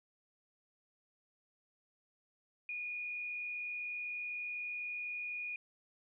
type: tone with frequency modulation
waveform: sine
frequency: 2448 Hz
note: D#7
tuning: 29 cents flat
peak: -38 dBFS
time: 2.69-5.56 s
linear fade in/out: 2 ms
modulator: 64.1 Hz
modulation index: 0.5
effects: none